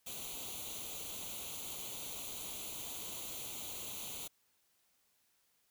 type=noise with comb filter; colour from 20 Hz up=white; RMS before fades=-44 dBFS; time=0.06-4.28 s; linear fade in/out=10 ms; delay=0.29 ms; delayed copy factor=+0.8; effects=white hiss -75 dBFS RMS until 5.7 s